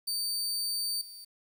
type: tone with level steps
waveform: sawtooth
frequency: 4600 Hz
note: D8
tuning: 37 cents flat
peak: -27 / -42 dBFS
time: 0.07-1.25 s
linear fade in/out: 10 ms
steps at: 1.01 s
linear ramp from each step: 5 ms
effects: 10-bit